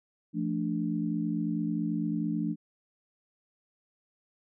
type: chord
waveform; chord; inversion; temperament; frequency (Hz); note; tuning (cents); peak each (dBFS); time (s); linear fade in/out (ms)
sine; D minor; first; equal with one note detuned; 170.92 / 220 / 293.7; F3 / A3 / D4; -37 / 0 / 0; -32; 0.33-2.56; 50
effects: none